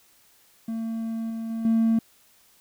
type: tone with level steps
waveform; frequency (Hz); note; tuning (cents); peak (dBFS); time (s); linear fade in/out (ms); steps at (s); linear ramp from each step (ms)
triangle; 225.8; A3; +45; -25 / -27 / -25 / -15; 0.68-1.99; 5; 1.3 / 1.5 / 1.65; 2
effects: tanh soft clip ceiling -13 dBFS + white hiss -59 dBFS RMS until 2.6 s